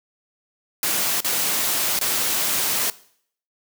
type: noise with dropouts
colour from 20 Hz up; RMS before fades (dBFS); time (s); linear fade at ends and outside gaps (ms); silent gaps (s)
white; -22; 0.83-2.9; 1; 1.205-1.246 / 1.99-2.012
effects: noise-tail reverb RT60 0.6 s tail -19 dB re dry + high-pass 150 Hz 12 dB/octave